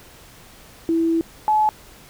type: tone pair in turn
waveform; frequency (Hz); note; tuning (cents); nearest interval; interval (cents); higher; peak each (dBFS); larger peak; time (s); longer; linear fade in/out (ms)
sine; 329.6 / 856.9; E4 / A5; 0 / -46; octave + perfect fourth; 1654; second; -16 / -14; second; 0.89-1.21 / 1.48-1.69; first; 0
effects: pink hiss -46 dBFS RMS until 2.09 s